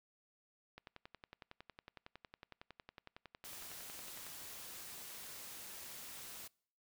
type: click train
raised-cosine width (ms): 0.3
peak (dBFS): -35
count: 39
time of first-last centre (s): 0.78-4.266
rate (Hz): 10.9
type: noise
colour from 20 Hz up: white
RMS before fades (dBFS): -50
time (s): 3.44-6.48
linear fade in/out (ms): 10
effects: noise-tail reverb RT60 0.6 s tail -26 dB re dry